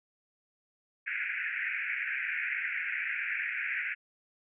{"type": "band-pass noise", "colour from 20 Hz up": "white", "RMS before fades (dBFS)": -34, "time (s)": [1.06, 3.95], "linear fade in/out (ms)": 20, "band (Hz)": [1500, 2500], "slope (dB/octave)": 96, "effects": []}